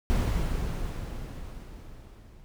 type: noise with level ramp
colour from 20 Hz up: brown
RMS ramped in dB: -24 to -51 dBFS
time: 0.1-2.44 s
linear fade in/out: 0 ms
effects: none